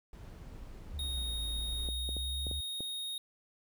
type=noise; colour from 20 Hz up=brown; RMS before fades=-47 dBFS; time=0.13-1.88 s; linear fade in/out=2 ms
type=exponential two-way sweep; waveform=sine; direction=down then up; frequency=75.4 to 55.1 to 73.6 Hz; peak=-36 dBFS; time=0.93-2.61 s; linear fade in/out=10 ms; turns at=1.43 s
type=tone; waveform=square; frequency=3729 Hz; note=A#7; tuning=in tune; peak=-37 dBFS; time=0.99-3.18 s; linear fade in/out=2 ms
type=clicks; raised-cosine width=2 ms; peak=-29 dBFS; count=6; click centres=1.888 / 2.091 / 2.167 / 2.468 / 2.513 / 2.806 s
effects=none